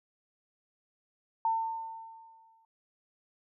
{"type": "tone with exponential decay", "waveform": "sine", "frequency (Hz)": 901, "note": "A5", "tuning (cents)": 41, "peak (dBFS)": -24, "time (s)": [1.45, 2.65], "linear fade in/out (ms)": 2, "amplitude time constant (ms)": 260, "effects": []}